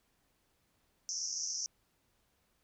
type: band-pass noise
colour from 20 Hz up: pink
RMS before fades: -38 dBFS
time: 1.09-1.66 s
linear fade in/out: 0 ms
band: 5400 to 6300 Hz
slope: 96 dB/octave
effects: pink hiss -75 dBFS RMS until 2.63 s